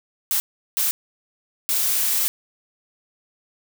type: noise bursts at uneven times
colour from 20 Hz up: blue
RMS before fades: -21 dBFS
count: 3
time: 0.31-0.4 / 0.77-0.91 / 1.69-2.28 s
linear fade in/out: 0 ms
effects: none